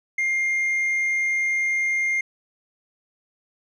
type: tone with hard clipping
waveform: triangle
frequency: 2115 Hz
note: C7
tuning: 18 cents sharp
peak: -19 dBFS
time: 0.18-2.21 s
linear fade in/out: 5 ms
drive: 1 dB
effects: none